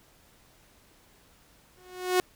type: tone with exponential growth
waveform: sawtooth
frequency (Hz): 365.2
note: F#4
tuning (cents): -23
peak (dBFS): -15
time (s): 1.77-2.2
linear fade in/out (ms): 0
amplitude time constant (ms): 93
effects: pink hiss -60 dBFS RMS until 2.35 s